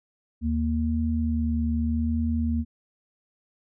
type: tone pair together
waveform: sine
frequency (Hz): 77.78 / 232.5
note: D#2 / A#3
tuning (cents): 0 / -4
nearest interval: octave + perfect fifth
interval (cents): 1896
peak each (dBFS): -25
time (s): 0.41-2.65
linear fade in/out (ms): 50
effects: none